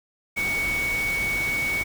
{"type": "tone in noise", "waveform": "sine", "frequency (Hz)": 2232, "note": "C#7", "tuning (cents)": 11, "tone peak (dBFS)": -23, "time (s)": [0.36, 1.84], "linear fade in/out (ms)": 20, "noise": "pink", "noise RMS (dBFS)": -33, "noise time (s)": [0.36, 1.84], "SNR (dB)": 7, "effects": []}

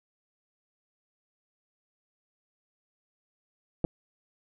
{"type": "clicks", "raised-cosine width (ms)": 2, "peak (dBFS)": -14, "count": 2, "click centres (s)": [3.843, 3.849], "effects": []}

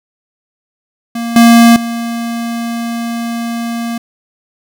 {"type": "tone with level steps", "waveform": "square", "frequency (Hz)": 233.1, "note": "A#3", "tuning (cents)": 0, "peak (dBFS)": [-17, -3, -17], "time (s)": [1.15, 3.98], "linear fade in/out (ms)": 5, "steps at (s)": [1.36, 1.76], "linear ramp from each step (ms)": 2, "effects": []}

